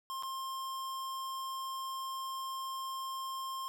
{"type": "tone with dropouts", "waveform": "square", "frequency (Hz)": 1061, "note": "C6", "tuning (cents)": 24, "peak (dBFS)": -38, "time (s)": [0.1, 3.68], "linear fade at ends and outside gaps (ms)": 0, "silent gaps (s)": [0.225, 0.233], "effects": []}